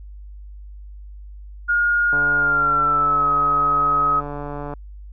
sine tone with pitch glide, 1426 to 1270.4 Hz, F6 to D#6, +36 to +36 cents, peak -15 dBFS, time 1.68-4.21 s, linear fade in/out 20 ms, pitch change -200 cents, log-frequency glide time 2.36-3.3 s
click train, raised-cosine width 1 ms, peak -17 dBFS, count 379, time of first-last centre 2.13-4.737 s, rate 145 Hz
effects added 50 Hz sine -35 dBFS peak until 5.12 s

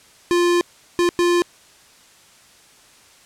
square tone bursts at uneven times, 349.2 Hz, F4, in tune, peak -15 dBFS, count 3, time 0.31-0.61 / 0.99-1.09 / 1.19-1.42 s, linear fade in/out 0 ms, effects white hiss -50 dBFS RMS until 3.25 s + low-pass 9000 Hz 12 dB/octave

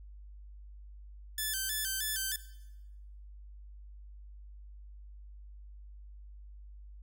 5% pulse tone with vibrato, 1641 Hz, G#6, 21 cents flat, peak -22 dBFS, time 1.38-2.36 s, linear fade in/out 2 ms, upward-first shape square, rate 3.2 Hz, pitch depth 100 cents each way, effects noise-tail reverb RT60 1.0 s tail -17 dB re dry + added 50 Hz sine -47 dBFS peak until 7.02 s

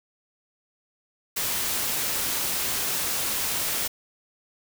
white noise, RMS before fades -27 dBFS, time 1.36-3.88 s, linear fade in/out 10 ms, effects none

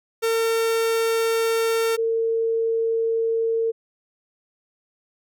45% pulse / sine tone pair in turn, 454 / 454 Hz, A#4 / A#4, -46 / -46 cents, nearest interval unison, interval 0 cents, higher neither, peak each -19 / -19 dBFS, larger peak neither, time 0.22-1.97 / 1.97-3.72 s, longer neither, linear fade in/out 20 ms, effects none

